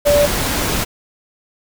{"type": "tone in noise", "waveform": "sine", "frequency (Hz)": 581, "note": "D5", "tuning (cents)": -19, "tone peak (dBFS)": -10, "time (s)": [0.05, 0.27], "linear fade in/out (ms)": 20, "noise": "pink", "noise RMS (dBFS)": -19, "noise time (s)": [0.05, 0.85], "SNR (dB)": 6, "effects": []}